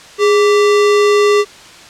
sine tone with sample-and-hold, 413.6 Hz, G#4, 7 cents flat, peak -7 dBFS, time 0.18-1.45 s, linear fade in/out 50 ms, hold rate 1575 Hz, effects white hiss -37 dBFS RMS until 1.89 s + low-pass 6000 Hz 12 dB/octave

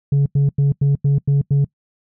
sine tone bursts, 140.8 Hz, C#3, 27 cents sharp, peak -9 dBFS, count 7, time 0.12-1.646 s, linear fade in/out 5 ms, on 140 ms, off 91 ms, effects noise-tail reverb RT60 0.1 s tail -24 dB re dry + tanh soft clip ceiling -11 dBFS

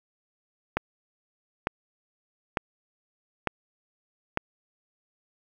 click train, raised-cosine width 0.5 ms, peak -9 dBFS, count 5, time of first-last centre 0.77-4.374 s, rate 1.11 Hz, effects 8-bit

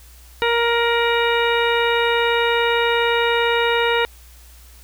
harmonic tone with a mistuned harmonic, 468.7 Hz, A#4, 9 cents sharp, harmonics 1 / 2 / 3 / 4 / 5 / 6 / 8, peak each -19 / -22 / -24 / -25 / -26 / -27 / -28 dBFS, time 0.42-4.05 s, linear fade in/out 0 ms, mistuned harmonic 6, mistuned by +39 cents, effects added 60 Hz sine -43 dBFS peak until 4.83 s + white hiss -49 dBFS RMS until 4.83 s

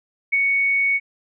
sine tone with ADSR envelope, 2225 Hz, C#7, 6 cents sharp, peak -14 dBFS, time 0.32-1 s, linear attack 15 ms, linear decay 28 ms, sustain -2 dB, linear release 42 ms, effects none

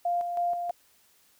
sine tone with tremolo, 698.5 Hz, F5, in tune, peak -24 dBFS, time 0.05-0.71 s, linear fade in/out 5 ms, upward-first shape square, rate 3.1 Hz, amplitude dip 45%, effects white hiss -63 dBFS RMS until 1.39 s

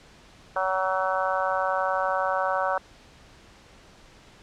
harmonic tone, 188.3 Hz, F#3, 31 cents sharp, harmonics 3 / 4 / 5 / 6 / 7 / 8, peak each -28 / -29 / -30 / -31 / -31 / -32 dBFS, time 0.56-2.78 s, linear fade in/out 2 ms, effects pink hiss -52 dBFS RMS until 4.42 s + low-pass 6000 Hz 12 dB/octave

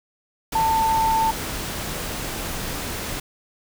sine tone in noise, 892 Hz, A5, 23 cents sharp, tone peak -17 dBFS, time 0.55-1.31 s, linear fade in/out 5 ms, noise pink, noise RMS -29 dBFS, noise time 0.52-3.2 s, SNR +9 dB, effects none

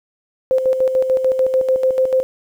sine tone with tremolo, 520 Hz, C5, 11 cents flat, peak -11 dBFS, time 0.51-2.23 s, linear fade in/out 0 ms, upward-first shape square, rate 6.8 Hz, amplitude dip 55%, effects 8-bit

